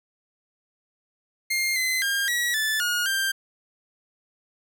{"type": "tone with pitch steps", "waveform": "sawtooth", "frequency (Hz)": [2118, 2045, 1609, 1923, 1748, 1437, 1581], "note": ["C7", "C7", "G6", "B6", "A6", "F6", "G6"], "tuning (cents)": [21, -40, 45, -47, -12, 49, 14], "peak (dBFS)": -19, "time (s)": [1.5, 3.32], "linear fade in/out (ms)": 10, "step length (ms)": 260, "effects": []}